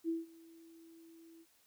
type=tone with ADSR envelope; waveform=sine; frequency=329.6 Hz; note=E4; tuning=in tune; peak=-31 dBFS; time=0.04-1.46 s; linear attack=47 ms; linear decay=170 ms; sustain=-24 dB; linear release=50 ms; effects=white hiss -70 dBFS RMS until 1.66 s